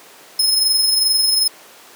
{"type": "tone with amplitude modulation", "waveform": "sawtooth", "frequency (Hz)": 5170, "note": "E8", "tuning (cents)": -34, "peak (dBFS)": -9, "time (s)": [0.39, 1.48], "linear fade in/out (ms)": 5, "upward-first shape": "sine", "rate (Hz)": 22.5, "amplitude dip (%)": 40, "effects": ["pink hiss -42 dBFS RMS until 1.95 s", "high-pass 400 Hz 12 dB/octave"]}